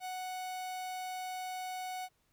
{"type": "tone", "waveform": "45% pulse", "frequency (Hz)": 740, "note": "F#5", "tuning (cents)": 0, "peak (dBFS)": -38, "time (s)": [0, 2.09], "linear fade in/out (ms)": 50, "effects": ["pink hiss -75 dBFS RMS until 2.32 s"]}